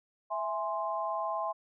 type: chord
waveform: sine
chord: E augmented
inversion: none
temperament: equal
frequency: 659.3 / 830.6 / 1046.5 Hz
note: E5 / G#5 / B#5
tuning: 0 / 0 / 0 cents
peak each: -35 / -36 / -34 dBFS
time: 0.3-1.53 s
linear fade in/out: 20 ms
effects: none